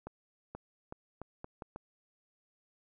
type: accelerating click train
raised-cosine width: 1 ms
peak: -28 dBFS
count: 7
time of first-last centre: 0.07-1.76 s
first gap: 480 ms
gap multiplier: 0.78
effects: none